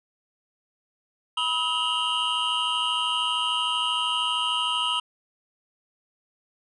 triangle tone cluster, 977 / 1276 / 2815 / 2928 / 3133 Hz, B5 / D#6 / F7 / F#7 / G7, -19 / +43 / +13 / -19 / -2 cents, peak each -28 dBFS, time 1.37-5 s, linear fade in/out 5 ms, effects resampled to 24000 Hz

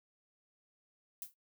violet noise with exponential decay, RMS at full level -39 dBFS, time 1.22-1.34 s, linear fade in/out 1 ms, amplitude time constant 26 ms, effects noise-tail reverb RT60 0.1 s tail -18 dB re dry

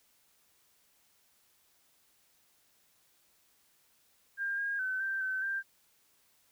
sine tone with pitch steps, 1602 / 1625 / 1523 / 1568 / 1530 / 1582 Hz, G6 / G#6 / F#6 / G6 / G6 / G6, +37 / -38 / +50 / 0 / -42 / +15 cents, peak -31 dBFS, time 4.37-5.63 s, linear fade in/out 50 ms, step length 210 ms, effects white hiss -69 dBFS RMS until 6.51 s

